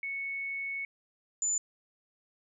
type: tone pair in turn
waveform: sine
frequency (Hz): 2212 / 7023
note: C#7 / A8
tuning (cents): -4 / -4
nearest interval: octave + minor sixth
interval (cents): 2000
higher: second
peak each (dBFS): -33 / -27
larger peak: second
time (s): 0.03-0.85 / 1.42-1.58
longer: first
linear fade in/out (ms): 2
effects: none